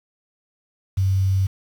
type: tone with quantisation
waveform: sine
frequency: 95.8 Hz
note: G2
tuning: 39 cents flat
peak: -16 dBFS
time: 0.97-1.47 s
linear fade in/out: 10 ms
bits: 7
effects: none